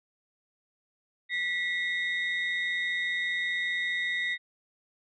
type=tone cluster; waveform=sine; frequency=1955 / 2130 / 3714 Hz; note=B6 / C7 / A#7; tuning=-18 / +30 / -7 cents; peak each=-28 / -35 / -35 dBFS; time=1.29-4.38 s; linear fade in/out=50 ms; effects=tanh soft clip ceiling -20 dBFS